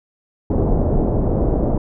pink low-pass noise, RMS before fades -17 dBFS, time 0.5-1.78 s, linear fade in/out 5 ms, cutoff 660 Hz, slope 24 dB/octave, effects none

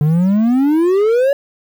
triangle exponential sweep, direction up, 145 to 573 Hz, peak -8 dBFS, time 0.01-1.33 s, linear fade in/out 2 ms, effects 7-bit

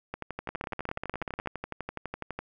two click trains, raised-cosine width 0.5 ms, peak -18 / -19 dBFS, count 17 / 28, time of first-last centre 0.49-1.46 / 0.14-2.39 s, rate 16.5 / 12 Hz, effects none

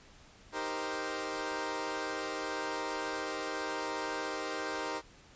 15% pulse chord, C minor seventh, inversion first, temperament equal, 311.1 / 392 / 466.2 / 523.3 Hz, Eb4 / G4 / Bb4 / C5, 0 / 0 / 0 / 0 cents, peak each -34 dBFS, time 0.52-5.02 s, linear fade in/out 50 ms, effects pink hiss -58 dBFS RMS until 5.35 s + resampled to 16000 Hz

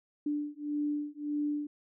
sine beating tone pair, 293.7 / 295.4 Hz, D4 / D4, 0 / +10 cents, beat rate 1.7 Hz, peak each -34 / -34 dBFS, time 0.26-1.67 s, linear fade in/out 5 ms, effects none

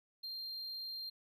triangle tone, 4186 Hz, C8, in tune, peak -40 dBFS, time 0.23-1.1 s, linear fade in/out 10 ms, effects none

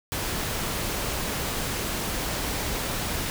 pink noise, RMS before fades -29 dBFS, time 0.12-3.3 s, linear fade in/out 0 ms, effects none

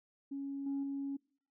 sine tone with level steps, 277.2 Hz, C#4, in tune, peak -37 / -32 / -35 dBFS, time 0.31-1.17 s, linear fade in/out 10 ms, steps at 0.66 / 0.83 s, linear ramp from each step 5 ms, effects noise-tail reverb RT60 0.5 s tail -25 dB re dry + tanh soft clip ceiling -31 dBFS

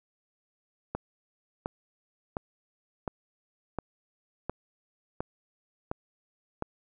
click train, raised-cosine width 1 ms, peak -17 dBFS, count 9, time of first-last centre 0.95-6.624 s, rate 1.41 Hz, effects none

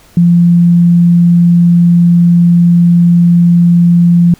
sine tone, 172.6 Hz, F3, 20 cents flat, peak -3 dBFS, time 0.17-4.34 s, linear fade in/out 2 ms, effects pink hiss -43 dBFS RMS until 4.39 s

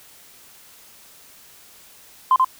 sine tone with echo, 1038 Hz, C6, 14 cents flat, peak -10 dBFS, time 2.31-2.36 s, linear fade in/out 2 ms, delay 86 ms, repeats 1, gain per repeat -2 dB, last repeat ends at 2.446 s, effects tanh soft clip ceiling -6 dBFS + white hiss -48 dBFS RMS until 2.59 s

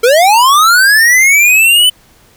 square linear sweep, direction up, 445 to 3035 Hz, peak -5 dBFS, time 0.03-1.9 s, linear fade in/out 10 ms, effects pink hiss -46 dBFS RMS until 2.36 s

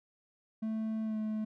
triangle tone with pitch glide, 220 to 216.1 Hz, A3 to A3, 0 to -31 cents, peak -30 dBFS, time 0.62-1.45 s, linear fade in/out 10 ms, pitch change -31 cents, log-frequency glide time 1.04-1.17 s, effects none

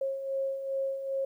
sine beating tone pair, 539 / 541.5 Hz, C#5 / C#5, -49 / -41 cents, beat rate 2.5 Hz, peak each -38 / -30 dBFS, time 0.01-1.25 s, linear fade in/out 5 ms, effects 11-bit

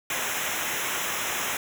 pink noise with comb filter, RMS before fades -29 dBFS, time 0.1-1.57 s, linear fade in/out 2 ms, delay 0.22 ms, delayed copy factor -1, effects none

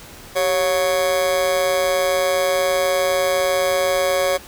40% pulse tone with amplitude modulation, 554.4 Hz, C#5, in tune, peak -12 dBFS, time 0.35-4.38 s, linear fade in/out 20 ms, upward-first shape sine, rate 168 Hz, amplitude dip 80%, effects pink hiss -40 dBFS RMS until 4.47 s

